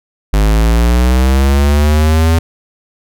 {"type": "linear sweep", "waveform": "square", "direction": "up", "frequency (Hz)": [50.5, 83], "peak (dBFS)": -8, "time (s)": [0.33, 2.39], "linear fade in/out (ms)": 5, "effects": []}